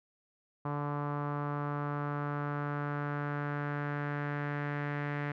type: tone with low-pass filter sweep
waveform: sawtooth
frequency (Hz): 145.4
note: D3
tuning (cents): -17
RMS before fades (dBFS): -35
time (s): 0.65-5.32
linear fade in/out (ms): 5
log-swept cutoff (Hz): 1100 to 1900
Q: 3.1
effects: none